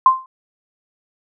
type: tone with exponential decay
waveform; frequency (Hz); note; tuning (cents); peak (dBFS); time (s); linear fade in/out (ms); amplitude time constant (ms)
sine; 1045; C6; -2; -3; 0.06-0.26; 2; 43
effects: none